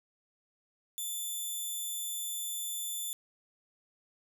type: tone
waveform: 5% pulse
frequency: 3520 Hz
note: A7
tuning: in tune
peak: -27 dBFS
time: 0.98-3.13 s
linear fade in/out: 0 ms
effects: none